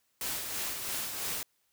white noise with tremolo, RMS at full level -34 dBFS, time 0.21-1.43 s, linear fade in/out 2 ms, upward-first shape sine, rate 3 Hz, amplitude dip 40%, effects white hiss -74 dBFS RMS until 1.72 s

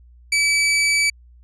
sawtooth tone, 2300 Hz, D7, 37 cents flat, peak -12 dBFS, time 0.32-1.1 s, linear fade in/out 5 ms, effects added 60 Hz sine -45 dBFS peak until 1.43 s + resampled to 24000 Hz

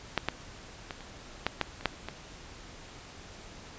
clicks, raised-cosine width 0.3 ms, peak -9 / -11 / -20 / -29 / -10 / -10 / -27 / -9 / -20 dBFS, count 9, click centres 0.177 / 0.286 / 0.908 / 1.007 / 1.466 / 1.613 / 1.81 / 1.857 / 2.086 s, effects pink hiss -48 dBFS RMS until 3.78 s + resampled to 16000 Hz

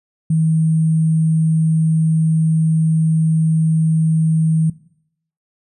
sine tone with sample-and-hold, 160 Hz, D#3, 49 cents sharp, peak -12 dBFS, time 0.3-4.7 s, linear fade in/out 5 ms, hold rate 8820 Hz, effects noise-tail reverb RT60 0.7 s tail -19 dB re dry + resampled to 32000 Hz

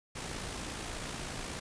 pink noise with amplitude modulation, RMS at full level -38 dBFS, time 0.15-1.6 s, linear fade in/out 10 ms, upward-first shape sine, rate 56.5 Hz, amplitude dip 40%, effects resampled to 22050 Hz

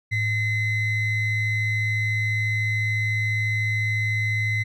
triangle ring-modulated tone, 973 Hz, B5, 26 cents flat, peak -16 dBFS, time 0.11-4.64 s, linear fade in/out 20 ms, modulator 1080 Hz, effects none

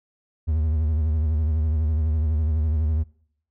triangle tone with vibrato, 77.78 Hz, D#2, in tune, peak -17 dBFS, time 0.47-3.04 s, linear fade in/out 20 ms, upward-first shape sine, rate 12 Hz, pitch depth 79 cents each way, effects noise-tail reverb RT60 0.7 s tail -24 dB re dry

